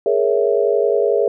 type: chord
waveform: sine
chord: A# half-diminished seventh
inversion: third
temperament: equal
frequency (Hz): 415.3 / 466.2 / 554.4 / 659.3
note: G#4 / A#4 / C#5 / E5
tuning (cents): 0 / 0 / 0 / 0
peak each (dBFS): -17 / -18 / -20 / -22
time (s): 0.06-1.28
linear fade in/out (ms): 2
effects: none